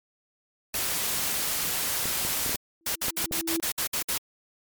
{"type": "noise", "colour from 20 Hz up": "white", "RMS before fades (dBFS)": -28, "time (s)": [0.74, 2.56], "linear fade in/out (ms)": 2}
{"type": "clicks", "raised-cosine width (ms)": 2, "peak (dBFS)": -22, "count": 8, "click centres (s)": [2.056, 2.25, 2.462, 2.494, 2.546, 3.083, 3.243, 3.312]}
{"type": "tone with exponential growth", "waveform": "sine", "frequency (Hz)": 330, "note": "E4", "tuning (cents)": 2, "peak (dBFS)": -25, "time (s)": [2.81, 3.6], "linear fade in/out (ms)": 0, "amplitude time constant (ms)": 170}
{"type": "noise bursts", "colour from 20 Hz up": "white", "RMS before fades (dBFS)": -28, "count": 9, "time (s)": [2.86, 4.179], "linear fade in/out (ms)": 5, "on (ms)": 95, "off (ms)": 58}
{"effects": ["MP3 96 kbps"]}